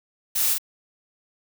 blue noise with echo, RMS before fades -23 dBFS, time 0.35-0.54 s, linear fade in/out 10 ms, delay 44 ms, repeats 1, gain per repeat -3 dB, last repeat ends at 0.584 s, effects none

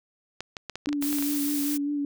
clicks, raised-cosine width 0.2 ms, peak -17 dBFS, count 11, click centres 0.406 / 0.568 / 0.697 / 0.756 / 0.859 / 0.89 / 0.929 / 1.025 / 1.128 / 1.186 / 1.225 s
sine tone with vibrato, 288.6 Hz, D4, 30 cents flat, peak -25 dBFS, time 0.87-2.05 s, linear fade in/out 2 ms, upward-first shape sine, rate 5 Hz, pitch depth 25 cents each way
blue noise, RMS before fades -32 dBFS, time 1.01-1.78 s, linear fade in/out 20 ms
effects none

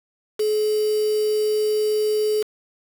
sine tone with quantisation, 426.2 Hz, G#4, 45 cents sharp, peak -18 dBFS, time 0.39-2.43 s, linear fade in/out 10 ms, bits 5, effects none

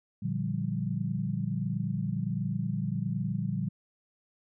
sine chord, G minor seventh, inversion first, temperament equal, 116.54 / 146.83 / 174.61 / 196 Hz, Bb2 / D3 / F3 / G3, 0 / 0 / 0 / 0 cents, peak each -34 dBFS, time 0.22-3.69 s, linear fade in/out 10 ms, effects none

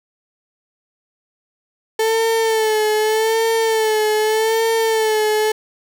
35% pulse tone with vibrato, 440 Hz, A4, in tune, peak -13 dBFS, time 1.99-5.52 s, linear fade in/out 5 ms, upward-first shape sine, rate 0.83 Hz, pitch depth 50 cents each way, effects none

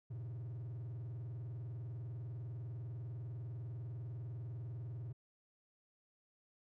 triangle tone with vibrato, 116.54 Hz, A#2, in tune, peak -40 dBFS, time 0.1-5.13 s, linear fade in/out 10 ms, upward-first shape sine, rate 20 Hz, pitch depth 290 cents each way, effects none

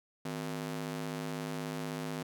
sawtooth ring-modulated tone, 207.7 Hz, G#3, in tune, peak -29 dBFS, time 0.25-2.23 s, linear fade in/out 5 ms, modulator 48.1 Hz, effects none

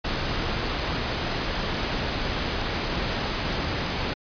pink noise, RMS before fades -27 dBFS, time 0.04-4.14 s, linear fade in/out 10 ms, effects resampled to 11025 Hz

